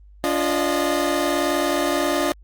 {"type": "tone cluster", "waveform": "25% pulse", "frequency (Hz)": [287, 348.8, 613], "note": ["D4", "F4", "D#5"], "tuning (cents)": [-40, -2, -26], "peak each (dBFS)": -20, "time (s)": [0.24, 2.32], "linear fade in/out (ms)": 0, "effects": ["added 50 Hz sine -44 dBFS peak until 2.43 s", "Opus 24 kbps"]}